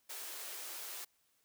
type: high-pass noise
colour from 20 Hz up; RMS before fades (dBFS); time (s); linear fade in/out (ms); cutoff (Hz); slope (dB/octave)
white; -45; 0.09-1.05; 10; 320; 96
effects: white hiss -75 dBFS RMS until 1.44 s